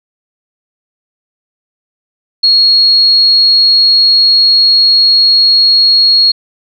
sine tone, 4305 Hz, C8, 49 cents sharp, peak -4 dBFS, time 2.43-6.32 s, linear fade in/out 10 ms, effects none

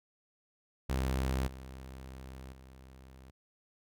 sawtooth tone with level steps, 65.41 Hz, C2, in tune, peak -26 / -41 / -48 dBFS, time 0.89-3.31 s, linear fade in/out 10 ms, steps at 1.47 / 2.52 s, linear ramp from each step 10 ms, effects none

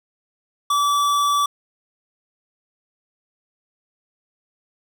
sine tone with hard clipping, 1154 Hz, D6, 31 cents flat, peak -18 dBFS, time 0.7-1.46 s, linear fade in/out 5 ms, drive 17 dB, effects none

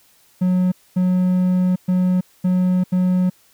triangle tone bursts at uneven times, 182.6 Hz, F#3, 23 cents flat, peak -12 dBFS, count 5, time 0.41-0.72 / 0.96-1.76 / 1.88-2.21 / 2.44-2.84 / 2.92-3.3 s, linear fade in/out 10 ms, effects white hiss -55 dBFS RMS until 3.53 s

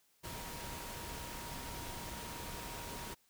sine tone in noise, 944 Hz, A#5, 22 cents sharp, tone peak -51 dBFS, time 0.23-3.15 s, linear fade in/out 20 ms, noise pink, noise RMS -45 dBFS, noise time 0.23-3.15 s, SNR -9 dB, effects white hiss -72 dBFS RMS until 3.29 s

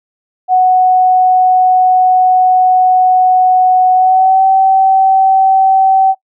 sine tone with pitch glide, 740 to 767.4 Hz, F#5 to G5, 0 to -37 cents, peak -5 dBFS, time 0.48-6.15 s, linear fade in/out 50 ms, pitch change +63 cents, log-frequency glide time 3.94-4.44 s, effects noise-tail reverb RT60 0.1 s tail -22 dB re dry

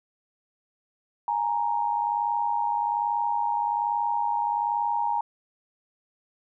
sine tone pair together, 831.1 / 932.3 Hz, G#5 / A#5, +1 / 0 cents, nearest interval major second, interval 199 cents, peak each -27 / -25 dBFS, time 1.28-5.21 s, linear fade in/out 2 ms, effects none

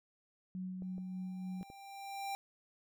sine tone with tremolo, 185 Hz, F#3, in tune, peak -38 dBFS, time 0.55-1.63 s, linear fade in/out 0 ms, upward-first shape sine, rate 3.4 Hz, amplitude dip 25%
clicks, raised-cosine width 2 ms, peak -39 dBFS, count 4, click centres 0.822 / 0.981 / 1.611 / 1.701 s
square tone with exponential growth, 790 Hz, G5, 13 cents sharp, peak -37 dBFS, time 0.83-2.35 s, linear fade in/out 0 ms, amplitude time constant 330 ms
effects none

